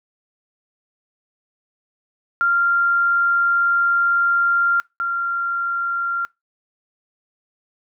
sine tone pair in turn, 1389 / 1383.1 Hz, F6 / F6, -10 / -17 cents, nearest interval unison, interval 7 cents, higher first, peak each -14 / -19 dBFS, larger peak first, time 2.41-4.8 / 5-6.25 s, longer first, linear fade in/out 0 ms, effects noise-tail reverb RT60 0.2 s tail -24 dB re dry

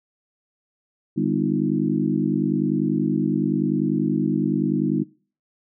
harmonic tone with a mistuned harmonic, 50 Hz, G1, 35 cents sharp, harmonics 3 / 4 / 5 / 6 / 7, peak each -27 / -24 / -25 / -25 / -30 dBFS, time 1.16-5.04 s, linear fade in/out 20 ms, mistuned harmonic 6, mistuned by +62 cents, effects noise-tail reverb RT60 0.4 s tail -21 dB re dry

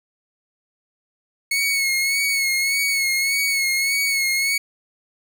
sawtooth tone with vibrato, 2197 Hz, C#7, 16 cents flat, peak -15 dBFS, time 1.51-4.58 s, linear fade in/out 5 ms, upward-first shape sine, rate 1.7 Hz, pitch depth 43 cents each way, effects none

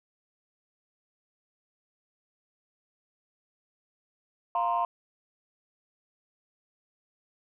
sine chord, F suspended fourth, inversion none, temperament equal, 698.5 / 932.3 / 1046.5 Hz, F5 / Bb5 / C6, 0 / 0 / 0 cents, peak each -28 dBFS, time 4.55-4.85 s, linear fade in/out 2 ms, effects tanh soft clip ceiling -18 dBFS

